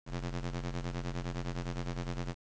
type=ring-modulated tone; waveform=sawtooth; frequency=87.4 Hz; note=F2; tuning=2 cents sharp; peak=-28 dBFS; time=0.06-2.35 s; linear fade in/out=50 ms; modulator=48.6 Hz; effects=resampled to 16000 Hz + 9-bit